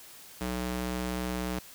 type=tone with high-pass filter; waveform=square; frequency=61.74 Hz; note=B1; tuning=in tune; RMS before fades=-33 dBFS; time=0.41-1.59 s; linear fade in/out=0 ms; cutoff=130 Hz; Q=0.71; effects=white hiss -50 dBFS RMS until 1.74 s